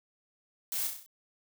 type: noise with echo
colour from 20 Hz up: blue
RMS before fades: -34 dBFS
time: 0.72-0.87 s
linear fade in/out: 0 ms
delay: 32 ms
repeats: 6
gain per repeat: -4 dB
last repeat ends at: 1.062 s
effects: none